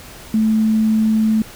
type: tone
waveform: sine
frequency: 218.9 Hz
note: A3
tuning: 9 cents flat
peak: -12 dBFS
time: 0.34-1.42 s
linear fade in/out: 2 ms
effects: pink hiss -38 dBFS RMS until 1.55 s